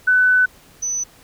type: tone pair in turn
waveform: sine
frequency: 1500 / 6000 Hz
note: F#6 / F#8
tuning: +23 / +23 cents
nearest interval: 2 octaves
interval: 2400 cents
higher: second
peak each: -11 / -20 dBFS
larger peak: first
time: 0.07-0.46 / 0.82-1.04 s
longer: first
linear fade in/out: 10 ms
effects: pink hiss -49 dBFS RMS until 1.23 s